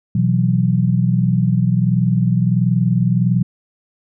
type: chord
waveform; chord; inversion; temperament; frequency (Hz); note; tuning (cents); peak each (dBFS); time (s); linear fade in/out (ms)
sine; B suspended fourth; none; equal; 123.47 / 164.81 / 185; B2 / E3 / F#3; 0 / 0 / 0; -16 / -18 / -17; 0.15-3.43; 5
effects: none